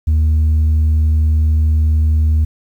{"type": "tone", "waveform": "sine", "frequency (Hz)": 77.78, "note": "D#2", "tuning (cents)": 0, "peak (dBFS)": -7, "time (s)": [0.07, 2.45], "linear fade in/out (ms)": 10, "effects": ["tanh soft clip ceiling -9 dBFS", "8-bit"]}